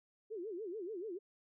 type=tone with vibrato; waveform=sine; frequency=391.9 Hz; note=G4; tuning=in tune; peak=-40 dBFS; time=0.3-1.19 s; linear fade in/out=20 ms; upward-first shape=sine; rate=6.9 Hz; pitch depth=250 cents each way; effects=none